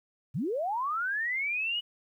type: linear sweep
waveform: sine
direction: up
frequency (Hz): 101.9 to 2960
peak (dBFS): -28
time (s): 0.34-1.81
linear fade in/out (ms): 20
effects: 11-bit